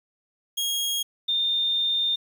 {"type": "tone pair in turn", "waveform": ["sawtooth", "sine"], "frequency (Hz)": [3274, 3622], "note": ["G#7", "A7"], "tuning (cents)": [-25, 49], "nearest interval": "major second", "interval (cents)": 174, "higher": "second", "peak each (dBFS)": -21, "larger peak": "neither", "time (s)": [[0.57, 1.03], [1.28, 2.16]], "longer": "second", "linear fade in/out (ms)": 10, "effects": ["9-bit"]}